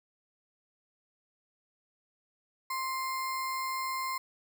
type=tone with sample-and-hold; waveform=sine; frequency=1048 Hz; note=C6; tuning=2 cents sharp; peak=-31 dBFS; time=2.7-4.18 s; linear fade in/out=5 ms; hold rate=3150 Hz; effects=none